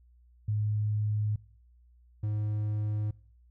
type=tone pair in turn; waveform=sine / triangle; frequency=105.8 / 105.8 Hz; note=G#2 / G#2; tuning=+33 / +33 cents; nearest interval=unison; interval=0 cents; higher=neither; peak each=-26 dBFS; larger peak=neither; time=0.48-1.36 / 2.23-3.11 s; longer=neither; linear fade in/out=5 ms; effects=noise-tail reverb RT60 0.6 s tail -24 dB re dry + added 60 Hz sine -57 dBFS peak until 3.5 s